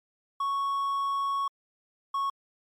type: tone pair in turn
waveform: triangle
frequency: 1108.7 / 1103.6 Hz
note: C#6 / C#6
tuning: 0 / -8 cents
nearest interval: unison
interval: 8 cents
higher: first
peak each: -24 dBFS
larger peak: neither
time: 0.4-1.48 / 2.14-2.3 s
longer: first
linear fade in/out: 5 ms
effects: MP3 96 kbps

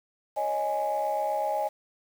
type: chord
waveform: sine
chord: C# suspended second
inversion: none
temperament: equal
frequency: 554.4 / 622.3 / 830.6 Hz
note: C#5 / D#5 / G#5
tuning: 0 / 0 / 0 cents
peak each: -32 / -29 / -27 dBFS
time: 0.36-1.69 s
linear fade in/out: 20 ms
effects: tanh soft clip ceiling -19 dBFS + 8-bit

